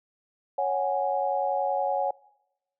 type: chord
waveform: sine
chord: C# suspended fourth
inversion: none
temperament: equal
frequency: 554.4 / 740 / 830.6 Hz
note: C#5 / F#5 / G#5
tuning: 0 / 0 / 0 cents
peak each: -28 dBFS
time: 0.58-2.11 s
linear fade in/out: 5 ms
effects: noise-tail reverb RT60 0.9 s tail -23 dB re dry